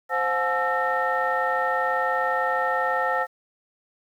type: tone cluster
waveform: sine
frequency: 522 / 721 / 860 / 1331 / 1834 Hz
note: C5 / F#5 / A5 / E6 / A#6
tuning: -4 / -45 / -40 / +16 / -29 cents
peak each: -27 dBFS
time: 0.09-3.27 s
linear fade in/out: 50 ms
effects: tanh soft clip ceiling -12 dBFS + 9-bit